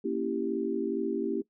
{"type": "chord", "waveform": "sine", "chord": "A# diminished seventh", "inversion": "none", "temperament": "equal", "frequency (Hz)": [233.1, 277.2, 329.6, 392], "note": ["A#3", "C#4", "E4", "G4"], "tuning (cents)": [0, 0, 0, 0], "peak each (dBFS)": [-34, -34, -33, -32], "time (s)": [0.04, 1.42], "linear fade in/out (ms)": 10, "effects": ["noise-tail reverb RT60 0.1 s tail -19 dB re dry"]}